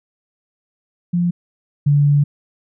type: tone pair in turn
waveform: sine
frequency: 174.61 / 144.37 Hz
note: F3 / D3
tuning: 0 / -29 cents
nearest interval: minor third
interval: 329 cents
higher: first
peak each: -14 / -10 dBFS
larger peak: second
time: 1.13-1.31 / 1.86-2.24 s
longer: second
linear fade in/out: 10 ms
effects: none